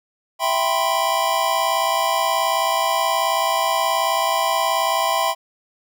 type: chord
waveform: square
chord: C major seventh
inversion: first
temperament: equal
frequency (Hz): 659.3 / 784 / 987.8 / 1046.5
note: E5 / G5 / B5 / C6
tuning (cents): 0 / 0 / 0 / 0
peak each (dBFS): -24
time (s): 0.39-5.35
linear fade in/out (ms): 50
effects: none